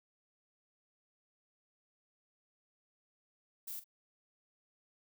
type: noise with echo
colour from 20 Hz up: violet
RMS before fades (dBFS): -43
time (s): 3.67-3.8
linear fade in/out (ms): 10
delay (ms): 43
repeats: 1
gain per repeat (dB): -14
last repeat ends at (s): 3.843
effects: none